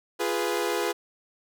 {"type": "chord", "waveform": "sawtooth", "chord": "F diminished", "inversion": "none", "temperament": "equal with one note detuned", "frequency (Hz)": [347.2, 415.3, 493.9], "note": ["F4", "Ab4", "Cb5"], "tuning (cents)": [-10, 0, 0], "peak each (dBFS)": [-26, -25, -26], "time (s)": [0.19, 0.93], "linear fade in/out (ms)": 20, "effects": []}